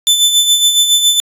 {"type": "tone with tremolo", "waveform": "sawtooth", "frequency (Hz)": 3520, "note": "A7", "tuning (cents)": 0, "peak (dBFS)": -3, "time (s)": [0.07, 1.2], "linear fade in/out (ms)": 0, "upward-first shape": "sine", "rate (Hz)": 7.2, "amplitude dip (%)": 55, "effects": ["resampled to 32000 Hz"]}